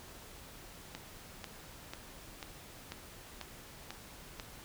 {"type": "click train", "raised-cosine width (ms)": 0.2, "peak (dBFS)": -24, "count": 8, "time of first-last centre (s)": [0.95, 4.398], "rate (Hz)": 2.03, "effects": ["pink hiss -52 dBFS RMS until 4.64 s"]}